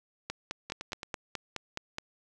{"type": "two click trains", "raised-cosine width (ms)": 0.2, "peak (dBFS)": [-17, -21], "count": [9, 5], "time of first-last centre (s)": [[0.3, 1.984], [0.7, 1.142]], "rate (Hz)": [4.75, 9.05], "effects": []}